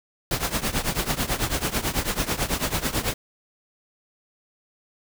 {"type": "noise with tremolo", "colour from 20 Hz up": "pink", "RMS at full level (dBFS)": -22, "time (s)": [0.31, 3.14], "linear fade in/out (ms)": 2, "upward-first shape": "triangle", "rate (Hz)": 9.1, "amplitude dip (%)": 90, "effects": []}